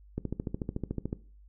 click train, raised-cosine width 3 ms, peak -19 dBFS, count 14, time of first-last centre 0.18-1.129 s, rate 13.7 Hz, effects noise-tail reverb RT60 0.4 s tail -18 dB re dry + added 50 Hz sine -52 dBFS peak until 1.48 s

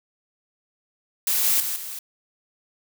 blue noise with level steps, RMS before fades -22 / -20 / -27 / -34 dBFS, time 1.27-1.99 s, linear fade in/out 2 ms, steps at 1.44 / 1.6 / 1.76 s, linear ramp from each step 2 ms, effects none

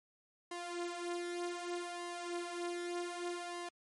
sawtooth tone with flanger, 349.2 Hz, F4, in tune, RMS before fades -41 dBFS, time 0.51-3.69 s, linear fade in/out 5 ms, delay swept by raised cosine 1 to 6.3 ms, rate 0.65 Hz, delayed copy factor +0.7, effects MP3 48 kbps

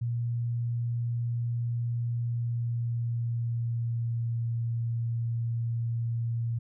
sine tone with pitch glide, 118.5 to 116.4 Hz, A#2 to A#2, +29 to -2 cents, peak -27 dBFS, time 0.01-6.59 s, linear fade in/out 10 ms, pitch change -31 cents, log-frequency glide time 2.18-4.41 s, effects none

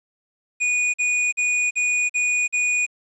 square tone bursts, 2462 Hz, D#7, 19 cents flat, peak -19 dBFS, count 6, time 0.6-2.865 s, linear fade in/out 20 ms, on 340 ms, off 45 ms, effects resampled to 22050 Hz + 9-bit

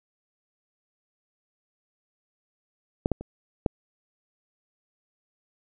clicks, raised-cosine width 2 ms, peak -9 / -10 / -23 / -8 dBFS, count 4, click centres 3.059 / 3.117 / 3.21 / 3.662 s, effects none

